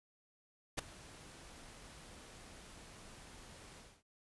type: noise with ADSR envelope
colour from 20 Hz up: pink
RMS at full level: -34 dBFS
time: 0.77-4.03 s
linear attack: 19 ms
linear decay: 8 ms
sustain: -21 dB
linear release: 250 ms
effects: resampled to 24000 Hz